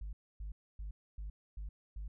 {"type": "tone bursts", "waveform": "sine", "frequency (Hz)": 50.9, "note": "G#1", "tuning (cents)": -34, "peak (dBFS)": -38, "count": 6, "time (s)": [0.01, 2.08], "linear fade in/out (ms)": 5, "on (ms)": 120, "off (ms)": 270, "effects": ["tanh soft clip ceiling -38 dBFS"]}